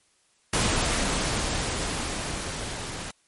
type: noise with level ramp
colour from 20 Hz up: pink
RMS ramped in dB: -23 to -35 dBFS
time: 0.53-3.11 s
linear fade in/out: 5 ms
effects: white hiss -65 dBFS RMS until 3.27 s + MP3 48 kbps